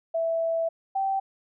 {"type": "tone pair in turn", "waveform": "sine", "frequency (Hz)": [659.3, 776.7], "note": ["E5", "G5"], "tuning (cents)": [0, -16], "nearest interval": "minor third", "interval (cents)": 284, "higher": "second", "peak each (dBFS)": -23, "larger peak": "neither", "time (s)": [[0.14, 0.69], [0.95, 1.2]], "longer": "first", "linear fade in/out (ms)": 10, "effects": []}